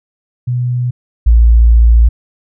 sine tone pair in turn, 123.47 / 57.34 Hz, B2 / A#1, 0 / -28 cents, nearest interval octave + minor second, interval 1328 cents, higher first, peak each -12 / -3 dBFS, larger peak second, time 0.47-0.91 / 1.26-2.09 s, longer second, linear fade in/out 10 ms, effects none

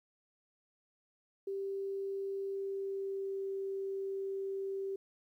sine tone with pitch glide, 392 to 389.5 Hz, G4 to G4, 0 to -11 cents, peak -35 dBFS, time 1.47-4.96 s, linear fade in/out 5 ms, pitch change -11 cents, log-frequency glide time 2.54-3.51 s, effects 12-bit

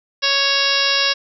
harmonic tone, 554.4 Hz, C#5, in tune, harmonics 1 / 2 / 3 / 4 / 5 / 6 / 7 / 8 / 9 / 10, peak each -27 / -26 / -23 / -27 / -22 / -25 / -22 / -27 / -22 / -23 dBFS, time 0.22-1.14 s, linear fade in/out 20 ms, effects none

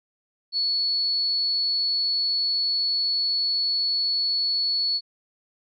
sine tone, 4408 Hz, C#8, 11 cents flat, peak -21 dBFS, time 0.52-5.01 s, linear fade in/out 50 ms, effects none

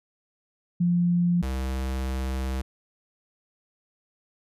sine / square tone pair in turn, 174.61 / 65.4 Hz, F3 / C2, 0 / 0 cents, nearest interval octave + perfect fourth, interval 1700 cents, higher first, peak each -19 / -27 dBFS, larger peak first, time 0.8-1.42 / 1.42-2.62 s, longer second, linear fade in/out 10 ms, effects resampled to 32000 Hz

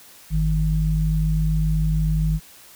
sine tone pair together, 49.62 / 157 Hz, G1 / D#3, +22 / +16 cents, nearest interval octave + minor sixth, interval 1994 cents, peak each -20 dBFS, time 0.3-2.4 s, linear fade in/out 50 ms, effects white hiss -47 dBFS RMS until 2.75 s

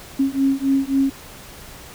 sine beating tone pair, 270 / 273.7 Hz, C#4 / C#4, -45 / -22 cents, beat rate 3.7 Hz, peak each -19 dBFS, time 0.19-1.1 s, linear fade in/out 10 ms, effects pink hiss -40 dBFS RMS until 1.94 s

